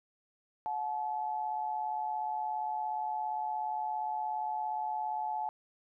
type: tone pair together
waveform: sine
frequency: 725 / 862.2 Hz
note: F#5 / A5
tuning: -35 / -35 cents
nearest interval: minor third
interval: 300 cents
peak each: -38 / -33 dBFS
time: 0.66-5.49 s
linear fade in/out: 0 ms
effects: none